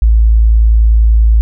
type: tone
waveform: sine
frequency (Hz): 55.2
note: A1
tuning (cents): +6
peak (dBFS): -4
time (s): 0.02-1.41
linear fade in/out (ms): 0
effects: none